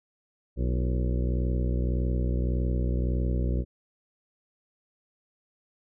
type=harmonic tone with a mistuned harmonic; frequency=61.74 Hz; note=B1; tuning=in tune; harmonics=1 / 2 / 3 / 4 / 5 / 6 / 7 / 8 / 9; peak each=-25 / -31 / -35 / -37 / -39 / -41 / -42 / -43 / -44 dBFS; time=0.56-3.65 s; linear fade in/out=50 ms; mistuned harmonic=5; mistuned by=+91 cents; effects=none